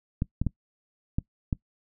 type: clicks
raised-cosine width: 5 ms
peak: -13 dBFS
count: 5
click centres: 0.221 / 0.416 / 0.467 / 1.185 / 1.528 s
effects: noise-tail reverb RT60 0.1 s tail -22 dB re dry